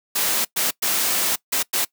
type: noise bursts at uneven times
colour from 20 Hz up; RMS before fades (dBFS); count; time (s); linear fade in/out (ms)
white; -21; 5; 0.15-0.45 / 0.56-0.71 / 0.82-1.36 / 1.52-1.63 / 1.73-1.85; 10
effects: noise-tail reverb RT60 0.1 s tail -22 dB re dry + high-pass 200 Hz 12 dB/octave